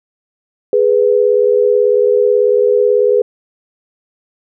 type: tone pair together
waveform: sine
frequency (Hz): 415.7 / 493.9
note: G#4 / B4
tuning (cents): +2 / 0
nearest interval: minor third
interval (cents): 298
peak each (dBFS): -11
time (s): 0.73-3.22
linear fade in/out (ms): 2
effects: none